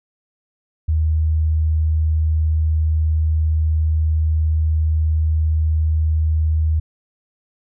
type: tone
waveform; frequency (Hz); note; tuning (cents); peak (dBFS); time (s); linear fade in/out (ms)
sine; 78.5; D#2; +16; -14; 0.88-6.8; 10
effects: none